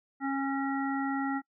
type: harmonic tone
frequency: 273.6 Hz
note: C#4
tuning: 23 cents flat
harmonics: 1 / 3 / 5 / 7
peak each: -30 / -35 / -37 / -40 dBFS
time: 0.2-1.42 s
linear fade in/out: 50 ms
effects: noise-tail reverb RT60 0.1 s tail -25 dB re dry